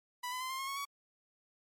sawtooth tone with pitch steps, 987.8 / 1009.7 / 1032.1 / 1055 / 1078.4 / 1102.4 / 1126.8 Hz, B5 / B5 / C6 / C6 / C#6 / C#6 / C#6, 0 / +38 / -24 / +14 / -48 / -10 / +28 cents, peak -33 dBFS, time 0.23-0.853 s, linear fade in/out 10 ms, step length 89 ms, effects MP3 64 kbps

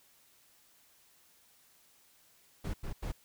brown noise bursts, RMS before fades -36 dBFS, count 3, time 2.64-3.121 s, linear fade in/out 10 ms, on 99 ms, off 92 ms, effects white hiss -65 dBFS RMS until 3.24 s

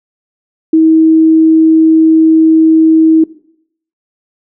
sine tone, 320 Hz, D#4, 49 cents sharp, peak -3 dBFS, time 0.73-3.24 s, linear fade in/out 5 ms, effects noise-tail reverb RT60 0.7 s tail -19 dB re dry

